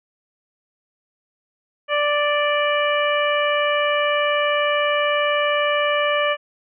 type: harmonic tone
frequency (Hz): 587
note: D5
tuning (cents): -1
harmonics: 1 / 2 / 3 / 4 / 5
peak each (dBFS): -20 / -23 / -25 / -26 / -27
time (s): 1.88-6.37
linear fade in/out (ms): 50
effects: none